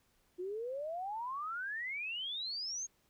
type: exponential sweep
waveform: sine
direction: up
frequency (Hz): 349.2 to 6645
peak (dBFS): -37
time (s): 0.38-2.87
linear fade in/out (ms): 20
effects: pink hiss -73 dBFS RMS until 3.09 s